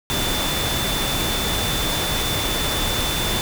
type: tone in noise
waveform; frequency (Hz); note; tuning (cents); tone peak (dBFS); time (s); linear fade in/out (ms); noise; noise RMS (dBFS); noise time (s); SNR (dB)
sine; 3520; A7; 0; -26; 0.1-3.41; 0; pink; -23; 0.1-3.41; -6
effects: none